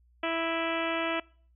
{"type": "harmonic tone with a mistuned harmonic", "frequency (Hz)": 329.6, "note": "E4", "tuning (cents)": 0, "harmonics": [1, 2, 3, 4, 5, 6, 7, 8, 9, 10], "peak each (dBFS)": [-34, -32, -38, -36, -40, -39, -39, -39, -41, -45], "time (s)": [0.23, 1.2], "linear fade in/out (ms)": 5, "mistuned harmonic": 7, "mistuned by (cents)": 29, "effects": ["noise-tail reverb RT60 0.5 s tail -25 dB re dry", "added 60 Hz sine -60 dBFS peak until 1.55 s"]}